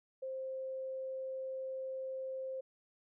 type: tone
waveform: sine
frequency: 526 Hz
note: C5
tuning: 9 cents sharp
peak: -38 dBFS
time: 0.22-2.61 s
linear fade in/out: 10 ms
effects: none

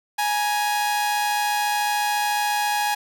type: tone pair together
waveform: sawtooth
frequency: 832 / 946.1 Hz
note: G#5 / A#5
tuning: +3 / +25 cents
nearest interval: major second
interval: 222 cents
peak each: -17 / -27 dBFS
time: 0.18-2.95 s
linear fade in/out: 10 ms
effects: none

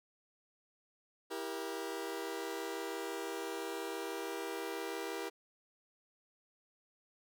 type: chord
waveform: sawtooth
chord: E diminished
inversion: none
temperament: just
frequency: 329.6 / 395.6 / 474.7 Hz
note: E4 / G4 / Bb4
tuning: 0 / +16 / +31 cents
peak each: -40 / -38 / -39 dBFS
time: 1.3-5.3 s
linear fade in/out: 20 ms
effects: none

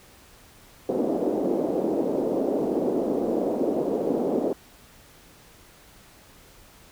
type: band-pass noise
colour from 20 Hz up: pink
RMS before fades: -25 dBFS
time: 0.89-4.53 s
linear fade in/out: 2 ms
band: 260 to 560 Hz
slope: 24 dB/octave
effects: pink hiss -52 dBFS RMS until 6.91 s

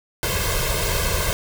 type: noise with comb filter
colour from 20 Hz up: pink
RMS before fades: -22 dBFS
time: 0.23-1.33 s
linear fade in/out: 0 ms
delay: 1.9 ms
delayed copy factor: +1
effects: none

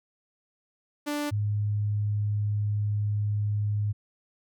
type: tone pair in turn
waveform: sawtooth / sine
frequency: 293.7 / 104.11 Hz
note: D4 / G#2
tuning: 0 / +5 cents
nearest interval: octave + tritone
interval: 1795 cents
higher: first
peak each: -24 dBFS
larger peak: neither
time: 1.06-1.31 / 1.31-3.93 s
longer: second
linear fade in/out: 20 ms
effects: none

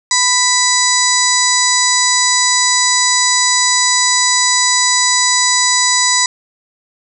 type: harmonic tone with a mistuned harmonic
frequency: 990 Hz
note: B5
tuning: 4 cents sharp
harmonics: 1 / 2 / 4 / 5 / 6 / 7 / 8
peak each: -18 / -18 / -18 / -18 / -18 / -18 / -18 dBFS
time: 0.11-6.26 s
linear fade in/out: 2 ms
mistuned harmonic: 1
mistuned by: +17 cents
effects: none

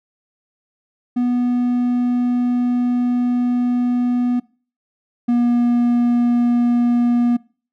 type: tone pair in turn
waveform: triangle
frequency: 245.1 / 240.2 Hz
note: B3 / B3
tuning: -13 / -48 cents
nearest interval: unison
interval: 35 cents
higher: first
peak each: -13 / -11 dBFS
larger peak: second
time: 1.16-4.4 / 5.28-7.37 s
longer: first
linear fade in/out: 10 ms
effects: noise-tail reverb RT60 0.4 s tail -23 dB re dry

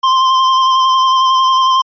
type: tone with vibrato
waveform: square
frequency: 1046.5 Hz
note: C6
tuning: in tune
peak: -9 dBFS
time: 0.03-1.82 s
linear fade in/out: 10 ms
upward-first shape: sine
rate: 11 Hz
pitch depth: 20 cents each way
effects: resampled to 11025 Hz

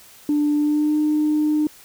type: tone with pitch glide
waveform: sine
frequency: 295.3 to 303.1 Hz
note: D4 to D#4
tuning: +10 to -45 cents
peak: -15 dBFS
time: 0.29-1.67 s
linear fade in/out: 2 ms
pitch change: +45 cents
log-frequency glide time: 0.56-0.96 s
effects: tanh soft clip ceiling -12 dBFS + white hiss -47 dBFS RMS until 1.84 s

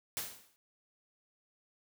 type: noise with exponential decay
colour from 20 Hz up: white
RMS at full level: -35 dBFS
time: 0.17-0.56 s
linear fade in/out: 0 ms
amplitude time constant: 84 ms
effects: none

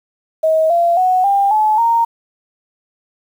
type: tone with pitch steps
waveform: sine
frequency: 636 / 685.6 / 739.1 / 796.7 / 858.8 / 925.8 Hz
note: D#5 / F5 / F#5 / G5 / A5 / A#5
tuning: +38 / -32 / -2 / +28 / -42 / -12 cents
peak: -10 dBFS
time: 0.43-2.05 s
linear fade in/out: 10 ms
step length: 270 ms
effects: 7-bit

